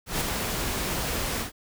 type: noise with ADSR envelope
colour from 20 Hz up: pink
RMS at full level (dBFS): -25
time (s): 0.06-1.52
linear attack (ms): 150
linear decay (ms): 12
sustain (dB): -4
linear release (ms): 120
effects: none